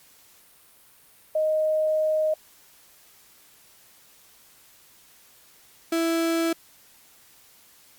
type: tone pair in turn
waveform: sine / 35% pulse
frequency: 622.3 / 330.6 Hz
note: D#5 / E4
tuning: 0 / +5 cents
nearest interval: major seventh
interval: 1095 cents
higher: first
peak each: -20 / -20 dBFS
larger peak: neither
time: 1.35-2.34 / 5.92-6.53 s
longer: first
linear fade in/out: 5 ms
effects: white hiss -55 dBFS RMS until 7.98 s + Opus 48 kbps